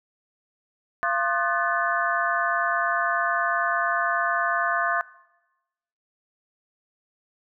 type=tone cluster; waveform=sine; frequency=687 / 1068 / 1217 / 1504 / 1743 Hz; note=F5 / C6 / D#6 / F#6 / A6; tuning=-29 / +35 / -39 / +28 / -17 cents; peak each=-28 dBFS; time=1.03-5.01 s; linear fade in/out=0 ms; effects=noise-tail reverb RT60 1.0 s tail -20 dB re dry